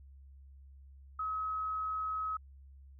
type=tone; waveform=sine; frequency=1278 Hz; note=D#6; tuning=46 cents sharp; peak=-33 dBFS; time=1.19-2.37 s; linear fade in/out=5 ms; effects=added 68 Hz sine -52 dBFS peak until 2.99 s